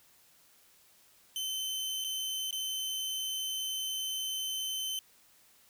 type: tone with dropouts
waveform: sawtooth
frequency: 3069 Hz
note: G7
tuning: 37 cents flat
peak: -30 dBFS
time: 1.36-4.99 s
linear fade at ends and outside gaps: 1 ms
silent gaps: 2.041-2.046 / 2.509-2.527 s
effects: white hiss -63 dBFS RMS until 5.69 s

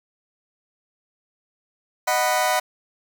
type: chord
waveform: sawtooth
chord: B major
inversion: first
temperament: just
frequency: 617.4 / 740.8 / 987.8 Hz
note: D#5 / F#5 / B5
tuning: -14 / +2 / 0 cents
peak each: -20 / -18 / -20 dBFS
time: 2.07-2.6 s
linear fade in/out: 10 ms
effects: 7-bit

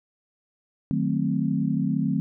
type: chord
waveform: sine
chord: D# diminished seventh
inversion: none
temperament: equal with one note detuned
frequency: 153.78 / 185 / 220 / 261.6 Hz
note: D#3 / F#3 / A3 / C4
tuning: -20 / 0 / 0 / 0 cents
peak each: -27 dBFS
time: 0.91-2.2 s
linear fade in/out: 0 ms
effects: none

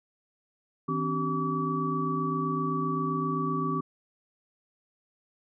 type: tone cluster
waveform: sine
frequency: 160.2 / 261.5 / 289.2 / 384.4 / 1146 Hz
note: E3 / C4 / D4 / G4 / D6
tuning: -49 / -1 / -27 / -34 / -43 cents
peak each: -32 / -32 / -38 / -35 / -30 dBFS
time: 0.88-3.81 s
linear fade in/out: 10 ms
effects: none

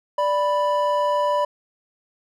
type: tone pair together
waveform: triangle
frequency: 587.3 / 987.8 Hz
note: D5 / B5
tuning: 0 / 0 cents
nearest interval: major sixth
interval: 900 cents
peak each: -19 dBFS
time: 0.18-1.45 s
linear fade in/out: 5 ms
effects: none

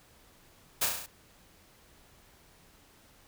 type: noise with echo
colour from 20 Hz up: white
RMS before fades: -27 dBFS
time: 0.81-0.86 s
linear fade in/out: 10 ms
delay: 34 ms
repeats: 6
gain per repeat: -3 dB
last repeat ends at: 1.064 s
effects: pink hiss -60 dBFS RMS until 3.27 s

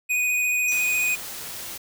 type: tone with vibrato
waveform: square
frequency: 2484 Hz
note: D#7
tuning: 3 cents flat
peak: -21 dBFS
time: 0.09-1.16 s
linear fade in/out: 20 ms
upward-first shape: square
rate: 14 Hz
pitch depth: 10 cents each way
type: tone with exponential decay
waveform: sine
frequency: 5920 Hz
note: F#8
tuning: in tune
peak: -25 dBFS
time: 0.68-0.93 s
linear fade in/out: 5 ms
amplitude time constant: 54 ms
type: noise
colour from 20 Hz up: white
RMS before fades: -35 dBFS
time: 0.71-1.78 s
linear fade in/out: 10 ms
effects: none

